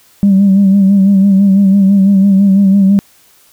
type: tone with vibrato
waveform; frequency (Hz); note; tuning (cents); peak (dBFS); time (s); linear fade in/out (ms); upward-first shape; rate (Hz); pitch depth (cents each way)
sine; 196; G3; 0; -3; 0.23-2.99; 0; sine; 6; 50
effects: tanh soft clip ceiling -1 dBFS + white hiss -47 dBFS RMS until 3.52 s